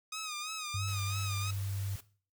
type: tone with vibrato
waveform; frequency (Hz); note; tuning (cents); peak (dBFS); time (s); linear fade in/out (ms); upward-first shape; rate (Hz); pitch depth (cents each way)
10% pulse; 1244.5; D#6; 0; -29; 0.12-1.51; 5; sine; 3; 72
type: tone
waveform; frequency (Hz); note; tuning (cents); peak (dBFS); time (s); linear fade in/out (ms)
sine; 98.6; G2; +11; -33; 0.74-1.96; 5
type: noise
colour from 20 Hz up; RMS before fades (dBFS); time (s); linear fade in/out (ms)
white; -49; 0.87-2.01; 10
effects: noise-tail reverb RT60 0.4 s tail -17 dB re dry